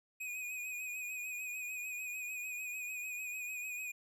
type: tone with vibrato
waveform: square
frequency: 2489 Hz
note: D#7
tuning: in tune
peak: -40 dBFS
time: 0.2-3.92 s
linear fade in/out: 10 ms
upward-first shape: sine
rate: 6.7 Hz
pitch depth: 40 cents each way
effects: none